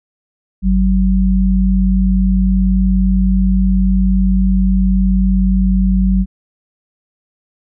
sine tone pair together, 50.14 / 189.3 Hz, G1 / F#3, +40 / +40 cents, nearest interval octave + major seventh, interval 2300 cents, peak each -12 dBFS, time 0.62-6.26 s, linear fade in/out 50 ms, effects none

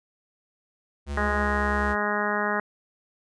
square tone with pitch glide, 71.3 to 69.19 Hz, C#2 to C#2, +49 to -3 cents, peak -29 dBFS, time 1.06-1.96 s, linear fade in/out 50 ms, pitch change -52 cents, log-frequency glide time 1.37-1.52 s
harmonic tone, 207.7 Hz, G#3, in tune, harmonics 1 / 2 / 3 / 4 / 5 / 6 / 7 / 8 / 9, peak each -32 / -32 / -32 / -32 / -32 / -32 / -32 / -32 / -32 dBFS, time 1.17-2.6 s, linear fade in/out 2 ms
effects resampled to 22050 Hz

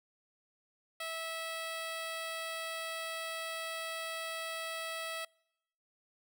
10% pulse tone, 652 Hz, E5, 19 cents flat, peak -29 dBFS, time 1-5.25 s, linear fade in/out 5 ms, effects noise-tail reverb RT60 0.8 s tail -26 dB re dry

